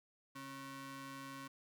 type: ring-modulated tone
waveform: sawtooth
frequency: 410.7 Hz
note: G#4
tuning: 19 cents flat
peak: -40 dBFS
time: 0.35-1.48 s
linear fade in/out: 10 ms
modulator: 682 Hz
effects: none